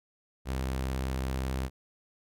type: tone with vibrato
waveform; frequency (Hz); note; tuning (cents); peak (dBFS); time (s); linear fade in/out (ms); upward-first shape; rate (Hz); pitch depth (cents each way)
sawtooth; 65.41; C2; 0; -26; 0.45-1.7; 50; square; 18; 24
effects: none